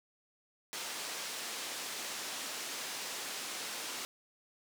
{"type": "band-pass noise", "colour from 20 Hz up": "white", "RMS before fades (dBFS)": -41, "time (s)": [0.73, 4.05], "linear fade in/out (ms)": 0, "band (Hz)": [260, 7200], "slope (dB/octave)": 12, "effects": []}